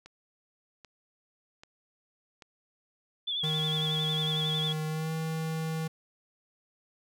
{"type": "click train", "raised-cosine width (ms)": 0.2, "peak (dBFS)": -31, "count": 4, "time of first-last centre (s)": [0.06, 2.422], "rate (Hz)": 1.27}
{"type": "tone with vibrato", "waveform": "sine", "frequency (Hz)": 3417, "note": "G#7", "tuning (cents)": 49, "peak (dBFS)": -29, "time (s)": [3.27, 4.73], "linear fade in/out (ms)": 10, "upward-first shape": "sine", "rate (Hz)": 11, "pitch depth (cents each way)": 63}
{"type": "tone with pitch glide", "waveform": "square", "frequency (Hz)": [155.56, 160.12], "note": ["D#3", "D#3"], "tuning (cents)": [0, 50], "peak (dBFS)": -31, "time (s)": [3.43, 5.88], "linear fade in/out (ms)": 10, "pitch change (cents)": 50, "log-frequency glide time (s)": [4.87, 5.12]}
{"effects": []}